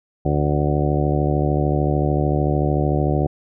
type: harmonic tone with a mistuned harmonic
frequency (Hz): 73.42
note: D2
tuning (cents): 0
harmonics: 1 / 2 / 3 / 4 / 5 / 6 / 7 / 8 / 9 / 10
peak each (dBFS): -23 / -20 / -30 / -25 / -25 / -31 / -29 / -28 / -38 / -28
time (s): 0.25-3.27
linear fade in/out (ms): 5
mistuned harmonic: 10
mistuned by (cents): +18
effects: none